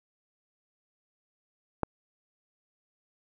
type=click; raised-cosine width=1 ms; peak=-12 dBFS; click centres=1.833 s; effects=none